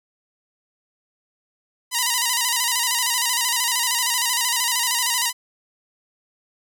5% pulse tone with vibrato, 970 Hz, B5, 31 cents flat, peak -7 dBFS, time 1.91-5.33 s, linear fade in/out 50 ms, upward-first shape square, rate 13 Hz, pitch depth 61 cents each way, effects none

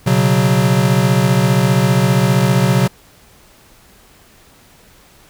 square chord, B suspended second, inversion none, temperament equal, 123.47 / 138.59 / 185 Hz, B2 / C#3 / F#3, 0 / 0 / 0 cents, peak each -16 dBFS, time 0.06-2.88 s, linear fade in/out 10 ms, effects pink hiss -47 dBFS RMS until 5.29 s

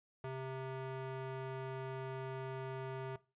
square tone with band-pass filter, 131.9 Hz, C3, 14 cents sharp, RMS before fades -43 dBFS, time 0.24-3.16 s, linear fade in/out 2 ms, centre 710 Hz, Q 0.53, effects noise-tail reverb RT60 0.3 s tail -19 dB re dry + resampled to 8000 Hz

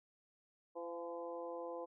harmonic tone with a mistuned harmonic, 170 Hz, F3, 46 cents flat, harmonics 2 / 3 / 4 / 5 / 6, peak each -49 / -44 / -52 / -52 / -52 dBFS, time 0.75-1.86 s, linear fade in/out 20 ms, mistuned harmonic 4, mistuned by +30 cents, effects none

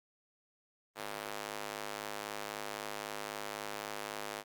square tone with high-pass filter, 51.91 Hz, G#1, in tune, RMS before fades -42 dBFS, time 0.95-4.44 s, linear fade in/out 50 ms, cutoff 560 Hz, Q 0.73, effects Opus 24 kbps

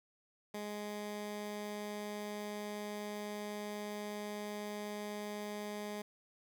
15% pulse tone, 208.1 Hz, G#3, 4 cents sharp, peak -34 dBFS, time 0.54-6.02 s, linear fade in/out 5 ms, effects none

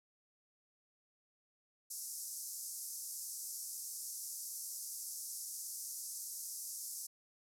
white band-pass noise, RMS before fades -45 dBFS, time 1.9-7.07 s, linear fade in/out 10 ms, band 5200 to 13000 Hz, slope 48 dB/octave, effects none

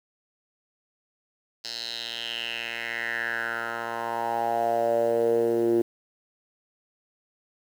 10% pulse tone with band-pass filter sweep, 116.54 Hz, A#2, in tune, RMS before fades -27 dBFS, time 1.64-5.82 s, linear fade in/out 5 ms, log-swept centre 4700 to 340 Hz, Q 5, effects 8-bit

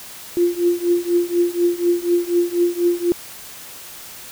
sine tone with tremolo, 348.2 Hz, F4, 5 cents flat, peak -11 dBFS, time 0.37-3.12 s, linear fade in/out 0 ms, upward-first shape triangle, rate 4.1 Hz, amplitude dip 95%, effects white hiss -37 dBFS RMS until 4.31 s

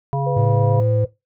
harmonic tone, 138.59 Hz, C#3, in tune, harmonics 1 / 3 / 5 / 7, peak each -19 / -28 / -26 / -28 dBFS, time 0.13-0.8 s, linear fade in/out 0 ms
sine tone with pitch glide, 499.2 to 510.6 Hz, B4 to C5, +19 to -42 cents, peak -21 dBFS, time 0.26-1.06 s, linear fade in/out 10 ms, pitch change +39 cents, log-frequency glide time 0.45-0.74 s
triangle tone with vibrato, 110 Hz, A2, in tune, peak -14 dBFS, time 0.36-1.05 s, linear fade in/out 10 ms, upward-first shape sine, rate 2.5 Hz, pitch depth 15 cents each way
effects noise-tail reverb RT60 0.2 s tail -17 dB re dry

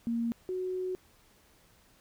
sine tone pair in turn, 232.7 / 369.4 Hz, A#3 / F#4, -3 / -3 cents, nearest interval minor sixth, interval 800 cents, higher second, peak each -28 / -31 dBFS, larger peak first, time 0.07-0.32 / 0.49-0.95 s, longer second, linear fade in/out 0 ms, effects pink hiss -63 dBFS RMS until 2 s

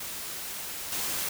white noise with level steps, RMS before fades -37 / -31 dBFS, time 0-1.29 s, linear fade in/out 5 ms, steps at 0.92 s, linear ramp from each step 2 ms, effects none

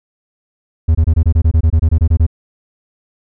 triangle tone bursts, 80.4 Hz, E2, 43 cents flat, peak -5 dBFS, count 15, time 0.88-2.266 s, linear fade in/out 10 ms, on 70 ms, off 24 ms, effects none

